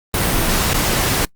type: noise with dropouts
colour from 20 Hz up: pink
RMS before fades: -17 dBFS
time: 0.14-1.25 s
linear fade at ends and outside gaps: 2 ms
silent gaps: 0.734-0.742 s
effects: noise-tail reverb RT60 0.1 s tail -25 dB re dry + Opus 32 kbps